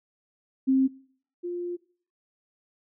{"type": "tone pair in turn", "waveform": "sine", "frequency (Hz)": [265, 351.1], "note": ["C4", "F4"], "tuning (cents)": [22, 9], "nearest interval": "perfect fourth", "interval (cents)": 487, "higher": "second", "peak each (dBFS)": [-18, -29], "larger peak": "first", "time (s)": [[0.67, 0.88], [1.43, 1.77]], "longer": "second", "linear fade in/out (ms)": 20, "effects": ["noise-tail reverb RT60 0.5 s tail -20 dB re dry"]}